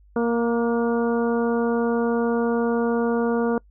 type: harmonic tone with a mistuned harmonic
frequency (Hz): 233.8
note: A#3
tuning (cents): +5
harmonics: 1 / 2 / 3 / 4 / 5 / 6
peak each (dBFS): -22 / -22 / -32 / -33 / -35 / -34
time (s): 0.16-3.58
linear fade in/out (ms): 2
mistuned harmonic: 6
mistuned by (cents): +32
effects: noise-tail reverb RT60 0.1 s tail -26 dB re dry + added 50 Hz sine -50 dBFS peak until 3.7 s